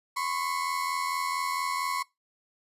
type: tone pair together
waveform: 35% pulse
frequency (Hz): 1010 / 1094.4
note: B5 / C#6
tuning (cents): +39 / -23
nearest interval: minor second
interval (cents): 138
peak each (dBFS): -31 / -29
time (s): 0.16-2.03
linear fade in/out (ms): 10
effects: noise-tail reverb RT60 0.2 s tail -22 dB re dry + resampled to 32000 Hz